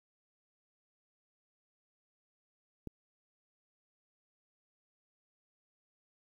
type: click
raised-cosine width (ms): 3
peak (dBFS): -28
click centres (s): 2.873
effects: 10-bit